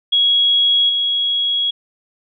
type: tone with level steps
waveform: sine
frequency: 3322 Hz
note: G#7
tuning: in tune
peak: -11 / -15 dBFS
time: 0.12-1.71 s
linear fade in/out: 10 ms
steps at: 0.89 s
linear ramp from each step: 5 ms
effects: none